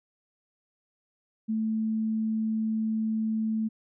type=tone; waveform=sine; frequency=220 Hz; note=A3; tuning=in tune; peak=-25 dBFS; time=1.48-3.69 s; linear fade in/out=20 ms; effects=none